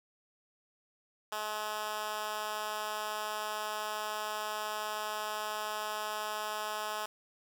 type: tone with high-pass filter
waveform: 10% pulse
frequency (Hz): 212.9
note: G#3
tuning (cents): +43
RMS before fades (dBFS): -37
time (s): 1.32-7.06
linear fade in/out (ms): 5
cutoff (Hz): 790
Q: 0.93
effects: 9-bit